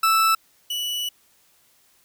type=tone pair in turn; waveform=40% pulse; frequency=1318.5 / 2953 Hz; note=E6 / F#7; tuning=0 / -4 cents; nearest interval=octave + major second; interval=1396 cents; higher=second; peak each=-15 / -24 dBFS; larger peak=first; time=0.03-0.35 / 0.7-1.09 s; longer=second; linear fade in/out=5 ms; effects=white hiss -60 dBFS RMS until 2.04 s